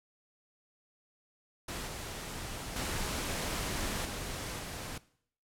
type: noise with level steps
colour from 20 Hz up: pink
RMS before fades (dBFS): -39 / -41 / -35 / -39 / -41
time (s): 1.68-4.98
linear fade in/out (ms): 5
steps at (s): 1.87 / 2.76 / 4.05 / 4.59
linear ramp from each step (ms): 2
effects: noise-tail reverb RT60 0.6 s tail -19 dB re dry + low-pass 12000 Hz 12 dB/octave